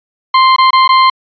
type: tone with dropouts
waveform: 40% pulse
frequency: 1046.5 Hz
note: C6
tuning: in tune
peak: -4 dBFS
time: 0.34-1.1 s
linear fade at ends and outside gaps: 5 ms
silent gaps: 0.563-0.583 / 0.707-0.73 / 0.878-0.89 s
effects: resampled to 11025 Hz